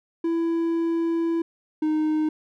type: tone pair in turn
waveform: triangle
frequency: 332.7 / 309.1 Hz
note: E4 / D#4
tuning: +16 / -11 cents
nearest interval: minor second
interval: 127 cents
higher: first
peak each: -19 / -18 dBFS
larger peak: second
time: 0.24-1.42 / 1.82-2.29 s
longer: first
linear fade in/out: 5 ms
effects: none